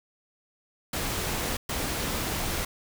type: noise bursts at uneven times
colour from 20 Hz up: pink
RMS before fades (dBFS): -30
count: 2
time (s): 0.93-1.57 / 1.69-2.65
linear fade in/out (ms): 5
effects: none